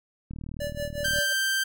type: click train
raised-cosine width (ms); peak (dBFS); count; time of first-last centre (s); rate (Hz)
5; -25; 35; 0.31-1.186; 38.8
type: tone with tremolo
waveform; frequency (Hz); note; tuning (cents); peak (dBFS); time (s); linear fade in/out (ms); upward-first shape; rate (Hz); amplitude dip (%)
square; 581; D5; -19; -29; 0.6-1.33; 5; sine; 5.5; 90
type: tone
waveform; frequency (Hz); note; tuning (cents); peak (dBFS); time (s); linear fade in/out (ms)
sawtooth; 1568; G6; 0; -20; 1.04-1.64; 10
effects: none